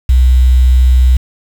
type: tone with quantisation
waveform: sine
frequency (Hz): 63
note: B1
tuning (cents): +35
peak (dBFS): -4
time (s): 0.09-1.17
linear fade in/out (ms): 5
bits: 5
effects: none